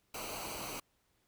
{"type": "noise with comb filter", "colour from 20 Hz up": "pink", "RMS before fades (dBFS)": -42, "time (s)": [0.14, 0.8], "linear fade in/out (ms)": 5, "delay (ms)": 0.57, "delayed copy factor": -0.7, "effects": ["pink hiss -75 dBFS RMS until 1.27 s"]}